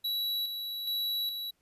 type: tone with tremolo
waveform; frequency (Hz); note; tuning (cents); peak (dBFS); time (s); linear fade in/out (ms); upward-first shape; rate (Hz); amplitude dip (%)
square; 3918; B7; -15; -30; 0.04-1.51; 10; square; 1.2; 45
effects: pink hiss -74 dBFS RMS until 1.61 s + resampled to 32000 Hz